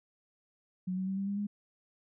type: tone with pitch steps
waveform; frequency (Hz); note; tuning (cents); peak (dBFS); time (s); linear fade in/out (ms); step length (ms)
sine; 183.9 / 187.98 / 192.15 / 196.42 / 200.8 / 205.2; F#3 / F#3 / G3 / G3 / G3 / G#3; -10 / +28 / -34 / +4 / +42 / -21; -31; 0.87-1.47; 10; 100
effects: none